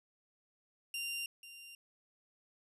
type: tone with echo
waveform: sawtooth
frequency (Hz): 2780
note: F7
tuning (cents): -9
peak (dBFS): -34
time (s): 0.94-1.26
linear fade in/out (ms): 2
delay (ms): 490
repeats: 1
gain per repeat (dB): -13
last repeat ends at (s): 1.75
effects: resampled to 32000 Hz